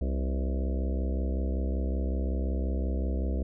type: harmonic tone with a mistuned harmonic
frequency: 65.41 Hz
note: C2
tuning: in tune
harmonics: 1 / 3 / 4 / 5 / 6 / 7 / 8 / 9 / 10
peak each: -27 / -37 / -39 / -41 / -43 / -44 / -45 / -46 / -47 dBFS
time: 0.01-3.43 s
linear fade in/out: 5 ms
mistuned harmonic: 7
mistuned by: +76 cents
effects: none